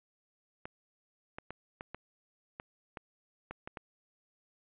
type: clicks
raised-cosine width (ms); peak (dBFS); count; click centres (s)
0.5; -26; 10; 0.655 / 1.385 / 1.506 / 1.809 / 1.946 / 2.599 / 2.972 / 3.51 / 3.675 / 3.772
effects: resampled to 8000 Hz